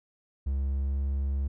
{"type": "tone with pitch glide", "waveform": "triangle", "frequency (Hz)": [68.2, 68.87], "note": ["C#2", "C#2"], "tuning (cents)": [-28, -11], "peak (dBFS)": -24, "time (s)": [0.46, 1.48], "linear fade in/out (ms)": 10, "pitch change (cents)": 17, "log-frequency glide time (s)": [0.74, 0.96], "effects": []}